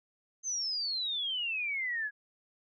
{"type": "exponential sweep", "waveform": "sine", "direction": "down", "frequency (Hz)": [6360, 1650], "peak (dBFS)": -31, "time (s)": [0.43, 2.11], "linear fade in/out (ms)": 50, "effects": []}